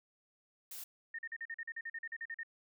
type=noise; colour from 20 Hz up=blue; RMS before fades=-46 dBFS; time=0.71-0.84 s; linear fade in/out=5 ms
type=tone bursts; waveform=sine; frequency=1833 Hz; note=A#6; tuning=30 cents flat; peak=-39 dBFS; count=15; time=1.14-2.433 s; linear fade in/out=5 ms; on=47 ms; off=42 ms
effects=none